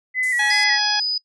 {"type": "tone with vibrato", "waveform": "sine", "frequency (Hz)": 1975.5, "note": "B6", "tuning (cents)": 0, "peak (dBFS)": -18, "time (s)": [0.14, 0.79], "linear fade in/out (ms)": 50, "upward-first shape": "square", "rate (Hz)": 2.7, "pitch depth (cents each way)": 38}
{"type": "high-pass noise", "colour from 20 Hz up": "white", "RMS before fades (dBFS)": -32, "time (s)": [0.23, 0.64], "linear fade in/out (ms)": 0, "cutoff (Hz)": 6400, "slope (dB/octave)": 24}
{"type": "harmonic tone", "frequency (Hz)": 837, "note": "G#5", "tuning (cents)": 13, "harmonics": [1, 2, 3, 4, 5, 7], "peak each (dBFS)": [-25, -24, -31, -28, -33, -34], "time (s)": [0.39, 1], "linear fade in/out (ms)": 5}
{"type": "tone", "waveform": "sine", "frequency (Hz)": 4978, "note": "D#8", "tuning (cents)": 0, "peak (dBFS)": -19, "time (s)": [0.5, 1.18], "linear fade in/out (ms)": 5}
{"effects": ["noise-tail reverb RT60 0.1 s tail -24 dB re dry", "resampled to 24000 Hz"]}